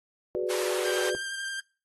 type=chord; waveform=sine; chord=G# half-diminished seventh; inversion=third; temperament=equal; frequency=370 / 415.3 / 493.9 / 587.3 Hz; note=F#4 / G#4 / B4 / D5; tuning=0 / 0 / 0 / 0 cents; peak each=-29 / -35 / -32 / -35 dBFS; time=0.35-1.15 s; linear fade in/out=0 ms
type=high-pass noise; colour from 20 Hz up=pink; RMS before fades=-35 dBFS; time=0.49-1.11 s; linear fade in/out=20 ms; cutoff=730 Hz; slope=48 dB/octave
type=tone with vibrato; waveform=sawtooth; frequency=1586 Hz; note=G6; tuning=20 cents sharp; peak=-29 dBFS; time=0.85-1.6 s; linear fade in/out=2 ms; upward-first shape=sine; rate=11 Hz; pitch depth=15 cents each way
effects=noise-tail reverb RT60 0.4 s tail -25 dB re dry + AAC 32 kbps